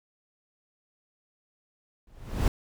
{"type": "noise with exponential growth", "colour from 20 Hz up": "brown", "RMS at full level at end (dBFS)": -19, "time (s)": [2.07, 2.48], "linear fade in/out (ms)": 2, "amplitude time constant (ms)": 89, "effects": []}